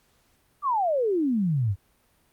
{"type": "exponential sweep", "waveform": "sine", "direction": "down", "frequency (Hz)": [1212, 90.4], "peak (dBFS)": -21, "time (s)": [0.62, 1.76], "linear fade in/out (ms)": 50, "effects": ["pink hiss -65 dBFS RMS until 2.32 s", "Opus 48 kbps"]}